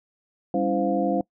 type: tone cluster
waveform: sine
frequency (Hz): 197.9 / 278.8 / 330.1 / 518 / 702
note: G3 / C#4 / E4 / C5 / F5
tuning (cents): +17 / +10 / +2 / -17 / +9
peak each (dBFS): -27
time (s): 0.54-1.21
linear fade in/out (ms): 2
effects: noise-tail reverb RT60 0.1 s tail -23 dB re dry